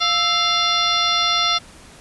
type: harmonic tone with a mistuned harmonic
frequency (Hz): 698.5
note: F5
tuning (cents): 0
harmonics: 1 / 2 / 3 / 4 / 5 / 6 / 7 / 8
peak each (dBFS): -28 / -21 / -26 / -28 / -20 / -25 / -29 / -27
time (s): 0-1.59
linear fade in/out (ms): 20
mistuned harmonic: 2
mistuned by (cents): -95
effects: pink hiss -44 dBFS RMS until 2 s + resampled to 24000 Hz